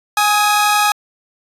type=tone pair together; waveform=sawtooth; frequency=830.6 / 1261.5 Hz; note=G#5 / D#6; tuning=0 / +23 cents; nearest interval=perfect fifth; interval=723 cents; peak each=-10 / -12 dBFS; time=0.17-0.92 s; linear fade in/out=2 ms; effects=resampled to 32000 Hz

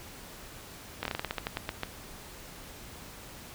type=slowing click train; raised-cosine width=0.3 ms; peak=-15 dBFS; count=13; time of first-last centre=1.03-1.833 s; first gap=23 ms; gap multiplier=1.18; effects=pink hiss -47 dBFS RMS until 3.54 s

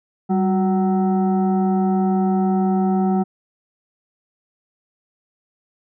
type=tone with frequency modulation; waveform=sine; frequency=193 Hz; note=G3; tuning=27 cents flat; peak=-15 dBFS; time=0.29-3.24 s; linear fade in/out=20 ms; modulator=560 Hz; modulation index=0.79; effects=none

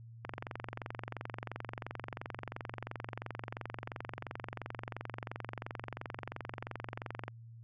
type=click train; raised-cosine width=0.5 ms; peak=-24 dBFS; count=162; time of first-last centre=0.25-7.281 s; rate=22.9 Hz; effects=added 115 Hz sine -49 dBFS peak until 7.63 s

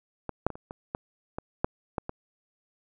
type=clicks; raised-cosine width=1 ms; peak=-18 / -9 / -22 / -28 / -24 / -16 / -19 / -9 / -14 / -19 dBFS; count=10; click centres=0.293 / 0.466 / 0.503 / 0.555 / 0.709 / 0.949 / 1.385 / 1.645 / 1.982 / 2.094 s; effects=none

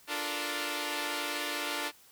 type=chord; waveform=5% pulse; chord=Bb major seventh; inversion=first; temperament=equal; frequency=293.7 / 349.2 / 440 / 466.2 Hz; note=D4 / F4 / A4 / Bb4; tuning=0 / 0 / 0 / 0 cents; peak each=-24 / -27 / -30 / -28 dBFS; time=0.07-1.92 s; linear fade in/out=50 ms; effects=white hiss -59 dBFS RMS until 2.11 s

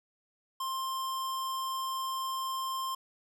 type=tone; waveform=square; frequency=1054 Hz; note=C6; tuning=12 cents sharp; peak=-33 dBFS; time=0.6-2.95 s; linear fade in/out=5 ms; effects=none

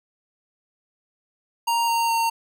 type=tone with pitch steps; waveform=square; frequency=932.3 / 924.3 / 916.3 Hz; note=A#5 / A#5 / A#5; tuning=0 / -15 / -30 cents; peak=-20 dBFS; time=1.67-2.3 s; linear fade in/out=10 ms; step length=210 ms; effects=none

